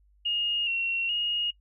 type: tone with pitch steps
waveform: sine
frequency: 2851 / 2732 / 2866 Hz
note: F7 / F7 / F7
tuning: +35 / -39 / +44 cents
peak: -25 dBFS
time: 0.25-1.51 s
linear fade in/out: 10 ms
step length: 420 ms
effects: noise-tail reverb RT60 0.1 s tail -20 dB re dry + added 50 Hz sine -59 dBFS peak until 1.6 s